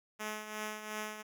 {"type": "tone with tremolo", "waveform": "5% pulse", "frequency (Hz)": 213.9, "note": "A3", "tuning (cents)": -49, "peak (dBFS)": -25, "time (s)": [0.19, 1.23], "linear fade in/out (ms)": 20, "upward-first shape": "triangle", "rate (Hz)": 2.8, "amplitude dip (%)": 65, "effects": []}